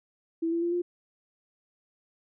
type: tone with pitch steps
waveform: sine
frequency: 329.6 / 336.7 / 344 / 351.4 Hz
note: E4 / E4 / F4 / F4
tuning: 0 / +37 / -26 / +11 cents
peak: -25 dBFS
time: 0.42-0.82 s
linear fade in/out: 10 ms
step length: 100 ms
effects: none